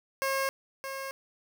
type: tone with echo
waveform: 15% pulse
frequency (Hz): 540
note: C#5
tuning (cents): -45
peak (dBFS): -21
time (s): 0.22-0.49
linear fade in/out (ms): 0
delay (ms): 620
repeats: 1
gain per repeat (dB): -8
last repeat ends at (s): 1.11
effects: none